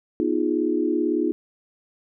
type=chord; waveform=sine; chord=F half-diminished seventh; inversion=second; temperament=equal with one note detuned; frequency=246.9 / 311.1 / 349.2 / 414.1 Hz; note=Cb4 / Eb4 / F4 / Ab4; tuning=0 / 0 / 0 / -5 cents; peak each=-28 / -23 / -24 / -28 dBFS; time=0.2-1.32 s; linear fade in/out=0 ms; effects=none